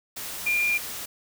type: tone in noise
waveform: sine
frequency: 2400 Hz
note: D7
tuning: 37 cents sharp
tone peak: -21 dBFS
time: 0.46-0.78 s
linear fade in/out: 10 ms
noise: white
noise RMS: -35 dBFS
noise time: 0.16-1.06 s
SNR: +11 dB
effects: none